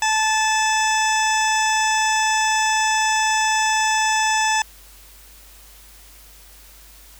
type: harmonic tone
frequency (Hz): 872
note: A5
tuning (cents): -16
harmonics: 1 / 2 / 3 / 4 / 6 / 7 / 8 / 9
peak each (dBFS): -19 / -23 / -26 / -29 / -29 / -29 / -32 / -29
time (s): 0.02-4.62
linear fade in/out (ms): 2
effects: added 50 Hz sine -47 dBFS peak until 7.19 s + white hiss -47 dBFS RMS until 7.19 s